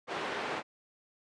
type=band-pass noise; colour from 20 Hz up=pink; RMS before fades=-36 dBFS; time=0.07-0.63 s; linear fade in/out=50 ms; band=390 to 2400 Hz; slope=12 dB/octave; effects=resampled to 22050 Hz